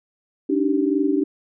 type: tone cluster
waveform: sine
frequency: 285 / 308 / 387.5 Hz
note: C#4 / D#4 / G4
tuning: +48 / -17 / -20 cents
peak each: -20 / -22 / -23 dBFS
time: 0.49-1.24 s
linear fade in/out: 10 ms
effects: none